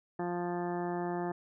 harmonic tone, 175.4 Hz, F3, 8 cents sharp, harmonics 1 / 2 / 3 / 4 / 5 / 6 / 7 / 8 / 9 / 10, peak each -38 / -35 / -47 / -39 / -42 / -50 / -49 / -57 / -53 / -50 dBFS, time 0.19-1.32 s, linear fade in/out 5 ms, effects none

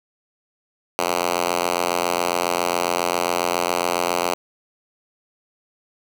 5% pulse tone with high-pass filter, 87.31 Hz, F2, in tune, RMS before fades -22 dBFS, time 0.99-4.34 s, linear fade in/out 0 ms, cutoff 430 Hz, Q 0.73, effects none

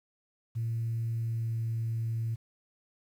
sine tone with pitch glide, 114.7 to 113.78 Hz, A#2 to A#2, -28 to -42 cents, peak -28 dBFS, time 0.55-2.36 s, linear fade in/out 20 ms, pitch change -14 cents, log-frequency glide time 1.17-1.6 s, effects tanh soft clip ceiling -25 dBFS + 10-bit

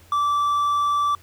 triangle tone with hard clipping, 1163 Hz, D6, 17 cents flat, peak -19 dBFS, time 0.12-1.15 s, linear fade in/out 2 ms, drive 6 dB, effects added 88 Hz sine -49 dBFS peak until 1.22 s + pink hiss -53 dBFS RMS until 1.22 s

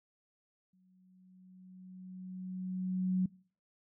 sine tone with exponential growth, 185 Hz, F#3, in tune, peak -26 dBFS, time 0.73-3.26 s, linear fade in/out 5 ms, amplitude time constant 550 ms, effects noise-tail reverb RT60 0.5 s tail -24 dB re dry

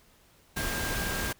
sine tone in noise, 1602 Hz, G6, 37 cents sharp, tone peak -36 dBFS, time 0.56-1.33 s, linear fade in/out 10 ms, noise pink, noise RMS -32 dBFS, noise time 0.56-1.33 s, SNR -7 dB, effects pink hiss -61 dBFS RMS until 1.39 s

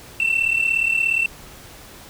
sine tone pair together, 2669 / 2706 Hz, E7 / E7, +21 / +45 cents, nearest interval unison, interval 24 cents, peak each -18 dBFS, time 0.2-1.26 s, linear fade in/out 2 ms, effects tanh soft clip ceiling -13 dBFS + pink hiss -42 dBFS RMS until 2.09 s

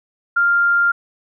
sine tone, 1396.9 Hz, F6, in tune, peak -12 dBFS, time 0.36-0.92 s, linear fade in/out 10 ms, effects none

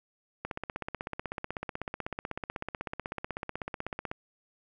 click train, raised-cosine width 0.5 ms, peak -19 dBFS, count 60, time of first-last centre 0.45-4.115 s, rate 16.1 Hz, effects none

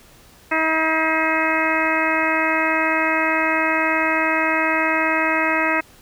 harmonic tone with a mistuned harmonic, 319.1 Hz, D#4, 44 cents sharp, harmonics 1 / 2 / 3 / 4 / 5 / 6 / 7 / 8, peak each -25 / -25 / -25 / -25 / -25 / -25 / -25 / -25 dBFS, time 0.51-5.81 s, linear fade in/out 10 ms, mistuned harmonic 7, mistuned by -76 cents, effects pink hiss -49 dBFS RMS until 6.01 s

